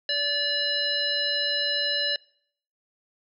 harmonic tone, 579 Hz, D5, 25 cents flat, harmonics 1 / 3 / 5 / 7 / 9, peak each -33 / -30 / -31 / -26 / -34 dBFS, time 0.09-2.16 s, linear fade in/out 2 ms, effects noise-tail reverb RT60 0.6 s tail -23 dB re dry

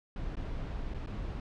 brown noise with dropouts, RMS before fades -37 dBFS, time 0.16-1.4 s, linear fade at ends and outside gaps 2 ms, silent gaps 0.355-0.368 / 0.938-0.944 / 1.062-1.071 s, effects low-pass 4000 Hz 12 dB/octave

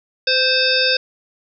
harmonic tone with a mistuned harmonic, 522 Hz, C5, 4 cents flat, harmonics 1 / 3 / 5 / 7 / 9 / 10, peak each -21 / -21 / -21 / -21 / -21 / -21 dBFS, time 0.27-0.97 s, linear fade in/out 5 ms, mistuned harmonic 1, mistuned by -25 cents, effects none

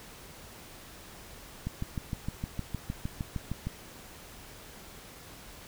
click train, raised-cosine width 5 ms, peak -20 dBFS, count 14, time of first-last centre 1.67-3.67 s, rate 6.5 Hz, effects pink hiss -49 dBFS RMS until 5.67 s

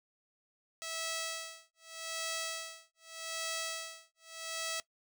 5% pulse tone with tremolo, 652 Hz, E5, 19 cents flat, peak -24 dBFS, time 0.82-4.8 s, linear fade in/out 0 ms, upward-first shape sine, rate 0.83 Hz, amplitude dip 100%, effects noise-tail reverb RT60 0.1 s tail -18 dB re dry

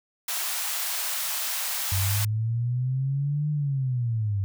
white high-pass noise, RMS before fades -29 dBFS, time 0.28-2.25 s, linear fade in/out 5 ms, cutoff 670 Hz, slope 24 dB/octave
sine linear two-way sweep, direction up then down, 93.4 to 151.2 to 96 Hz, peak -23 dBFS, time 1.92-4.44 s, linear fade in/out 0 ms, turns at 3.5 s
effects none

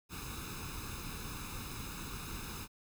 pink noise with comb filter, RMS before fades -43 dBFS, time 0.09-2.68 s, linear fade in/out 50 ms, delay 0.78 ms, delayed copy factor +0.75, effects none

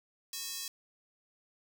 square tone with high-pass filter, 366.4 Hz, F#4, 17 cents flat, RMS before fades -40 dBFS, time 0.33-0.68 s, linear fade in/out 2 ms, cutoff 4900 Hz, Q 1.1, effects none

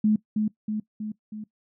sine tone with echo, 213.7 Hz, G#3, 50 cents sharp, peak -17 dBFS, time 0.04-0.16 s, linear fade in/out 5 ms, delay 320 ms, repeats 4, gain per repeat -4 dB, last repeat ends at 1.44 s, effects noise-tail reverb RT60 0.1 s tail -19 dB re dry

